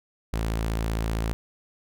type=tone; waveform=sawtooth; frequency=55.4 Hz; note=A1; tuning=13 cents sharp; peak=-21 dBFS; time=0.33-1.33 s; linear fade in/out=0 ms; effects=none